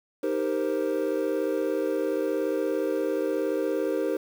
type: chord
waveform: triangle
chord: C minor seventh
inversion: first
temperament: equal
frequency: 311.1 / 392 / 466.2 / 523.3 Hz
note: Eb4 / G4 / Bb4 / C5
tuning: 0 / 0 / 0 / 0 cents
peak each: -28 dBFS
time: 0.23-4.17 s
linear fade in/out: 5 ms
effects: 8-bit